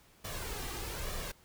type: noise with flanger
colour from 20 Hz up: pink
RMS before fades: -39 dBFS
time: 0.24-1.32 s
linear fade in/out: 10 ms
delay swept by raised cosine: 1.7 to 2.55 ms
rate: 1.1 Hz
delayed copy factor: +0.55
effects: pink hiss -63 dBFS RMS until 1.44 s